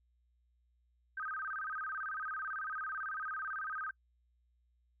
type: tone with vibrato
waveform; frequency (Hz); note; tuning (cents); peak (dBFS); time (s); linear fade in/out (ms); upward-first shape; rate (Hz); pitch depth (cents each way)
sine; 1400; F6; +4; -37; 1.17-3.91; 5; square; 18; 190
effects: noise-tail reverb RT60 0.1 s tail -24 dB re dry + added 60 Hz sine -70 dBFS peak until 5 s